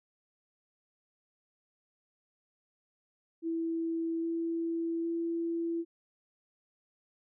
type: tone with pitch steps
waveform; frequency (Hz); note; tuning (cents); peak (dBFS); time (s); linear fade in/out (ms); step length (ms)
sine; 329.6 / 332.3 / 335; E4 / E4 / E4; 0 / +14 / +28; -30; 3.42-5.85; 50; 810
effects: none